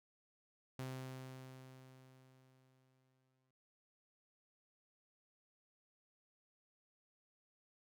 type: tone with exponential decay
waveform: sawtooth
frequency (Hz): 130.2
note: C3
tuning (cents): -8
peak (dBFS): -38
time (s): 0.79-3.51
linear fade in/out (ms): 2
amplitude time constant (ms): 590
effects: none